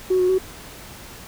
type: tone with pitch steps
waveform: sine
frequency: 370.9 / 364.6 / 375.6 Hz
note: F#4 / F#4 / F#4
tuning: +4 / -25 / +26 cents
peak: -14 dBFS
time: 0.1-0.385 s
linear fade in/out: 10 ms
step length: 95 ms
effects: tanh soft clip ceiling -11 dBFS + pink hiss -40 dBFS RMS until 1.27 s